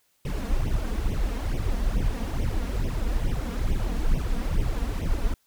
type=noise with flanger; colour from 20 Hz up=brown; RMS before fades=-25 dBFS; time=0.25-5.34 s; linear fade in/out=2 ms; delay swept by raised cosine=0.33 to 4.33 ms; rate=2.3 Hz; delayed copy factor=+0.85; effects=white hiss -68 dBFS RMS until 5.46 s